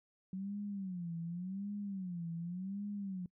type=tone with vibrato; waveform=sine; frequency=185 Hz; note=F#3; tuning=in tune; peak=-38 dBFS; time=0.33-3.26 s; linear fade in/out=2 ms; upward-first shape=sine; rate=0.88 Hz; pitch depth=180 cents each way; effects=noise-tail reverb RT60 0.1 s tail -24 dB re dry